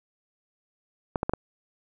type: clicks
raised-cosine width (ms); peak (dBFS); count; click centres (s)
1; -11; 4; 1.158 / 1.231 / 1.295 / 1.336
effects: none